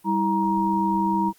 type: tone cluster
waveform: sine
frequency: 197.2 / 324.1 / 942 Hz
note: G3 / E4 / A#5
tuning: +11 / -29 / +18 cents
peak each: -24 / -26 / -22 dBFS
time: 0.04-1.33 s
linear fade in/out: 50 ms
effects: white hiss -58 dBFS RMS until 1.38 s + Opus 32 kbps